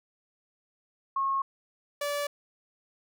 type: tone pair in turn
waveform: sine / sawtooth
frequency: 1087 / 578 Hz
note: C#6 / D5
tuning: -34 / -28 cents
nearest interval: major seventh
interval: 1094 cents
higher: first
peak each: -25 dBFS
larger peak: neither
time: 1.16-1.42 / 2.01-2.27 s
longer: neither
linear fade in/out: 5 ms
effects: none